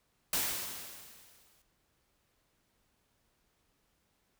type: noise with exponential decay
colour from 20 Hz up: white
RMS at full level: -30 dBFS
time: 0.33-1.62 s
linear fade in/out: 2 ms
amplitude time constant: 280 ms
effects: pink hiss -75 dBFS RMS until 4.39 s